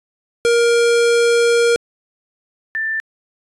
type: tone pair in turn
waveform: square / sine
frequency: 470.2 / 1775.2 Hz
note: A#4 / A6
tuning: +15 / +15 cents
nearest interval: octave + major seventh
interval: 2300 cents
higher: second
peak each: -12 / -18 dBFS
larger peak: first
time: 0.45-1.76 / 2.75-3 s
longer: first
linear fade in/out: 0 ms
effects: resampled to 24000 Hz